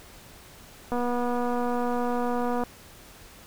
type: click train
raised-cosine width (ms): 1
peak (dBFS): -16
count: 418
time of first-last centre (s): 0.92-2.636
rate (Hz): 243
effects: pink hiss -49 dBFS RMS until 3.46 s